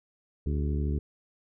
harmonic tone with a mistuned harmonic, 73.42 Hz, D2, in tune, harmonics 1 / 2 / 3 / 4 / 5 / 6, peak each -27 / -33 / -37 / -39 / -41 / -43 dBFS, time 0.46-0.99 s, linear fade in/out 5 ms, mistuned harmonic 6, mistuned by -71 cents, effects none

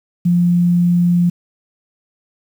sine tone, 174.8 Hz, F3, 2 cents sharp, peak -10 dBFS, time 0.25-1.3 s, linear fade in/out 10 ms, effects 7-bit

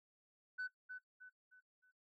sine tone with echo, 1500 Hz, F#6, 23 cents sharp, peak -37 dBFS, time 0.58-0.68 s, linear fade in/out 20 ms, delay 310 ms, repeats 4, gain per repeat -8 dB, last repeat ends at 1.92 s, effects noise-tail reverb RT60 0.1 s tail -19 dB re dry + tanh soft clip ceiling -38 dBFS

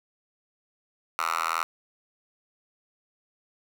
5% pulse tone with high-pass filter, 82.3 Hz, E2, 2 cents flat, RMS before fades -28 dBFS, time 1.19-1.63 s, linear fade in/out 0 ms, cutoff 1300 Hz, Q 6.8, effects none

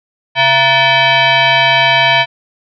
sine tone with frequency modulation, 676 Hz, E5, 43 cents sharp, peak -7 dBFS, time 0.35-2.26 s, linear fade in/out 50 ms, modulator 809 Hz, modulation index 3.5, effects none

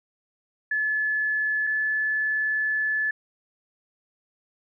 sine tone pair in turn, 1722 / 1729.5 Hz, A6 / A6, -38 / -30 cents, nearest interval unison, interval 8 cents, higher second, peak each -22 dBFS, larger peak neither, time 0.71-1.67 / 1.67-3.11 s, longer second, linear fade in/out 5 ms, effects none

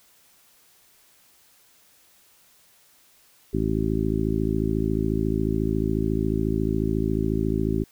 harmonic tone, 54.1 Hz, A1, 29 cents flat, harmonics 1 / 2 / 3 / 4 / 5 / 6 / 7, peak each -29 / -29 / -29 / -29 / -29 / -29 / -29 dBFS, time 3.53-7.84 s, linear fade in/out 10 ms, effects white hiss -58 dBFS RMS until 7.91 s

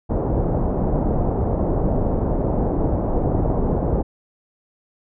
pink low-pass noise, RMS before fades -20 dBFS, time 0.09-4.03 s, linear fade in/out 20 ms, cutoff 750 Hz, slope 24 dB/octave, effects none

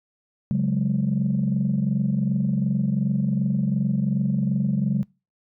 sine chord, C# suspended fourth, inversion none, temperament equal, 138.59 / 185 / 207.7 Hz, C#3 / F#3 / G#3, 0 / 0 / 0 cents, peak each -23 dBFS, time 0.51-5.03 s, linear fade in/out 0 ms, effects noise-tail reverb RT60 0.3 s tail -25 dB re dry + tanh soft clip ceiling -13 dBFS

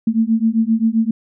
sine beating tone pair, 220.8 / 228.4 Hz, A3 / A#3, +6 / -35 cents, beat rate 7.6 Hz, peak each -16 dBFS, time 0.07-1.11 s, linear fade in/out 5 ms, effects none

